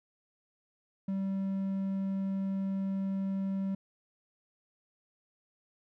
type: tone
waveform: triangle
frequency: 193.7 Hz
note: G3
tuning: 20 cents flat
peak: -28 dBFS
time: 1.08-3.75 s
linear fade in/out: 5 ms
effects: none